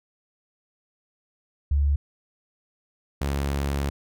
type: tone pair in turn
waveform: sine / sawtooth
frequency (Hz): 71.4 / 70.09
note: D2 / C#2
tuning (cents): -48 / +20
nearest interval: unison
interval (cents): 32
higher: first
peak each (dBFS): -18 / -20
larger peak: first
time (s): 1.71-1.96 / 3.21-3.9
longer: second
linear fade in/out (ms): 5
effects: none